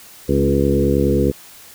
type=harmonic tone with a mistuned harmonic; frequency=69.7 Hz; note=C#2; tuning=10 cents sharp; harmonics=1 / 2 / 3 / 4 / 5 / 6 / 7; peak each=-21 / -21 / -21 / -21 / -21 / -21 / -21 dBFS; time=0.28-1.32 s; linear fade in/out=20 ms; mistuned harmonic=4; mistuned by=-18 cents; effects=white hiss -42 dBFS RMS until 1.74 s